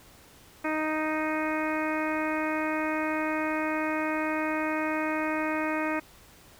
harmonic tone, 310.9 Hz, D#4, 1 cent flat, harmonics 1 / 2 / 3 / 4 / 5 / 6 / 7 / 8, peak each -30 / -33 / -35 / -36 / -37 / -38 / -38 / -39 dBFS, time 0.64-6 s, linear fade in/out 10 ms, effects pink hiss -54 dBFS RMS until 6.59 s

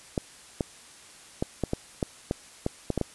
clicks, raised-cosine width 2 ms, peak -12 dBFS, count 11, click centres 0.178 / 0.608 / 1.425 / 1.637 / 1.734 / 2.028 / 2.311 / 2.664 / 2.903 / 2.977 / 3.013 s, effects white hiss -50 dBFS RMS until 3.14 s + resampled to 24000 Hz

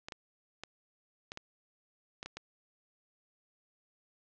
clicks, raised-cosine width 0.2 ms, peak -24 dBFS, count 8, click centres 0.085 / 0.122 / 0.636 / 1.319 / 1.374 / 2.229 / 2.26 / 2.37 s, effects low-pass 7000 Hz 12 dB/octave

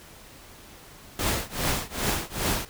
pink noise with tremolo, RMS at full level -24 dBFS, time 1.19-2.65 s, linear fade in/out 2 ms, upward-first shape triangle, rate 2.5 Hz, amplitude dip 100%, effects pink hiss -48 dBFS RMS until 2.69 s

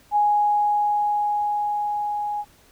sine tone with level ramp, 830.6 Hz, G#5, in tune, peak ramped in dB -15 to -24 dBFS, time 0.11-2.45 s, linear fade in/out 50 ms, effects pink hiss -55 dBFS RMS until 2.71 s

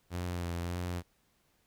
sawtooth tone with vibrato, 87.31 Hz, F2, in tune, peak -30 dBFS, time 0.1-1.03 s, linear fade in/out 50 ms, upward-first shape sine, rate 1.7 Hz, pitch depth 32 cents each way, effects pink hiss -72 dBFS RMS until 1.66 s

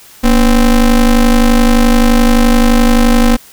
square ring-modulated tone, 130.81 Hz, C3, in tune, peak -3 dBFS, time 0.23-3.37 s, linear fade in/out 20 ms, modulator 105 Hz, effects white hiss -39 dBFS RMS until 3.52 s

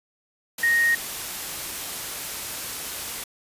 sine tone in noise, 1864.7 Hz, A#6, in tune, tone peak -17 dBFS, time 0.63-0.95 s, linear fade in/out 5 ms, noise white, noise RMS -32 dBFS, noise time 0.58-3.24 s, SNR +12 dB, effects resampled to 32000 Hz

